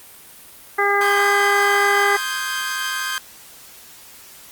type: harmonic tone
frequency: 403.6 Hz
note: G#4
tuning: 49 cents flat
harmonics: 1 / 2 / 3 / 4 / 5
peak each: -21 / -21 / -21 / -21 / -21 dBFS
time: 0.78-2.17 s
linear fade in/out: 10 ms
type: chord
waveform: sawtooth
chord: Ab major seventh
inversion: first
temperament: equal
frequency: 1046.5 / 1244.5 / 1568 / 1661.2 Hz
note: C6 / Eb6 / G6 / Ab6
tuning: 0 / 0 / 0 / 0 cents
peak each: -27 / -27 / -21 / -27 dBFS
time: 1.01-3.18 s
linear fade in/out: 0 ms
effects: white hiss -43 dBFS RMS until 4.51 s + Opus 32 kbps